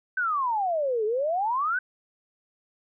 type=exponential two-way sweep; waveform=sine; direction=down then up; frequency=1550 to 415.3 to 1550 Hz; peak=-23 dBFS; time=0.17-1.79 s; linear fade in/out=5 ms; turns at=1.05 s; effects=none